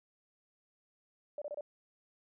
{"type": "tone bursts", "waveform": "sine", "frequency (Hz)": 587.3, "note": "D5", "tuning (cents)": 0, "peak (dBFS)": -37, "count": 4, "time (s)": [1.38, 1.609], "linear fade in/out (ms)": 2, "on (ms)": 37, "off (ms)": 27, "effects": []}